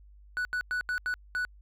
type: tone bursts at uneven times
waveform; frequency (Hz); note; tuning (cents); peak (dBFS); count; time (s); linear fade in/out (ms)
triangle; 1480; F#6; 0; -26; 6; 0.37-0.45 / 0.53-0.61 / 0.71-0.81 / 0.89-0.98 / 1.06-1.14 / 1.35-1.45; 0
effects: added 50 Hz sine -51 dBFS peak until 1.61 s